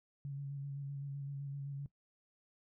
sine tone with vibrato, 140 Hz, C#3, 18 cents sharp, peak -39 dBFS, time 0.25-1.86 s, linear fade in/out 0 ms, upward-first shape square, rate 7.8 Hz, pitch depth 19 cents each way, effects noise-tail reverb RT60 0.1 s tail -18 dB re dry

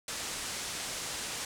white low-pass noise, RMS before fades -38 dBFS, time 0.08-1.45 s, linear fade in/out 2 ms, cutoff 9000 Hz, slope 24 dB/octave, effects none

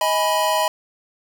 square chord, G# minor, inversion second, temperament equal with one note detuned, 630.9 / 830.6 / 987.8 Hz, D#5 / G#5 / B5, +24 / 0 / 0 cents, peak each -22 / -25 / -21 dBFS, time 0.01-0.68 s, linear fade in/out 2 ms, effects none

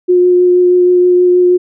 sine tone with vibrato, 358.9 Hz, F4, 47 cents sharp, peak -5 dBFS, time 0.08-1.58 s, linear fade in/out 20 ms, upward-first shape triangle, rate 6.3 Hz, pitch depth 12 cents each way, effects none

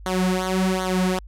sawtooth tone with flanger, 186 Hz, F#3, 9 cents sharp, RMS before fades -22 dBFS, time 0.06-1.19 s, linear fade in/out 0 ms, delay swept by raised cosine 0.39 to 4.99 ms, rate 1.3 Hz, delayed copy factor -0.85, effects added 50 Hz sine -38 dBFS peak until 1.27 s + low-pass 12000 Hz 12 dB/octave

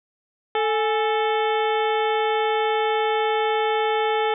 harmonic tone with a mistuned harmonic, 440 Hz, A4, in tune, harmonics 1 / 2 / 3 / 4 / 5 / 6 / 7 / 8, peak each -22 / -23 / -30 / -33 / -32 / -39 / -35 / -37 dBFS, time 0.55-4.34 s, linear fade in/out 2 ms, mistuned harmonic 2, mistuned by -88 cents, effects none

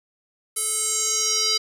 square tone with band-pass filter sweep, 435.1 Hz, A4, 19 cents flat, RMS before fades -23 dBFS, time 0.56-1.58 s, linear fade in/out 10 ms, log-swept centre 10000 to 4700 Hz, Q 4.6, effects none

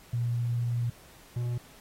sine / triangle tone pair in turn, 119.4 / 121 Hz, A#2 / B2, +42 / -35 cents, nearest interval unison, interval 23 cents, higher second, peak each -26 dBFS, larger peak neither, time 0.13-0.9 / 1.36-1.58 s, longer first, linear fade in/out 5 ms, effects pink hiss -55 dBFS RMS until 1.8 s + AAC 48 kbps

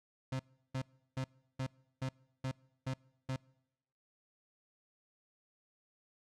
35% pulse tone bursts, 131.4 Hz, C3, 8 cents sharp, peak -33 dBFS, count 8, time 0.32-3.362 s, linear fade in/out 5 ms, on 74 ms, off 350 ms, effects noise-tail reverb RT60 0.9 s tail -25 dB re dry + low-pass 7000 Hz 12 dB/octave

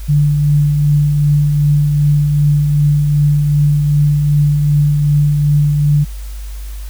sine tone with tremolo, 146.83 Hz, D3, in tune, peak -7 dBFS, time 0.08-6.05 s, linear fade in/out 20 ms, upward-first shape triangle, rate 2.6 Hz, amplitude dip 35%, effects added 50 Hz sine -23 dBFS peak until 6.89 s + white hiss -40 dBFS RMS until 6.89 s

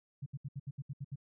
sine tone bursts, 138.3 Hz, C#3, 4 cents flat, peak -37 dBFS, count 9, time 0.22-1.158 s, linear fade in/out 10 ms, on 42 ms, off 70 ms, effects none

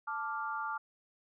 sine chord, D minor, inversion second, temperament equal, 880 / 1174.7 / 1396.9 Hz, A5 / D6 / F6, 0 / 0 / 0 cents, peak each -39 / -38 / -39 dBFS, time 0.07-0.78 s, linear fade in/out 10 ms, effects none

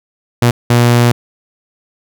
sawtooth tone bursts at uneven times, 120 Hz, B2, 49 cents flat, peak -3 dBFS, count 2, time 0.42-0.51 / 0.7-1.12 s, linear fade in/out 5 ms, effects none

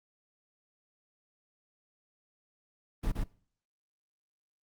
brown noise with echo, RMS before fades -29 dBFS, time 3.03-3.12 s, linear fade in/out 10 ms, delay 120 ms, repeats 1, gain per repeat -2 dB, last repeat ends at 3.24 s, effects noise-tail reverb RT60 0.5 s tail -21 dB re dry + Opus 24 kbps

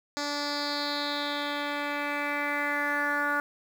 10% pulse tone with low-pass filter sweep, 290 Hz, D4, 22 cents flat, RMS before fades -30 dBFS, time 0.17-3.4 s, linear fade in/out 0 ms, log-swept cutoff 5700 to 1500 Hz, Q 4.6, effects 8-bit

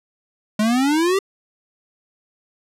square exponential sweep, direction up, 207.7 to 400.4 Hz, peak -16 dBFS, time 0.59-1.19 s, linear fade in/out 5 ms, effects low-pass 11000 Hz 12 dB/octave

